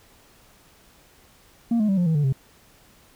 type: tone with pitch steps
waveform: sine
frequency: 233.1 / 212.5 / 193.76 / 176.66 / 161.06 / 146.84 / 133.88 Hz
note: A#3 / G#3 / G3 / F3 / E3 / D3 / C3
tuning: 0 / +40 / -20 / +20 / -40 / 0 / +40 cents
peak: -15 dBFS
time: 1.71-2.326 s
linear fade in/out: 5 ms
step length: 88 ms
effects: tanh soft clip ceiling -17 dBFS + pink hiss -55 dBFS RMS until 3.15 s